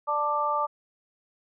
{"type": "harmonic tone", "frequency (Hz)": 295, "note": "D4", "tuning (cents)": 8, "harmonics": [2, 3, 4], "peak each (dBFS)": [-31, -28, -26], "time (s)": [0.07, 0.67], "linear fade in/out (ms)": 20, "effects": []}